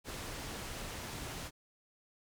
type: low-pass noise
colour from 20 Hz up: pink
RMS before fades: -43 dBFS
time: 0.04-1.51 s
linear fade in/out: 50 ms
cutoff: 11000 Hz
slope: 12 dB/octave
effects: none